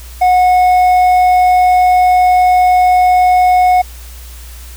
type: tone with hard clipping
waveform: triangle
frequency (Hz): 730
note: F#5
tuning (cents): -24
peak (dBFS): -7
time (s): 0.21-3.82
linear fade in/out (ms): 10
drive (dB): 7
effects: added 60 Hz sine -29 dBFS peak until 4.76 s + white hiss -37 dBFS RMS until 4.76 s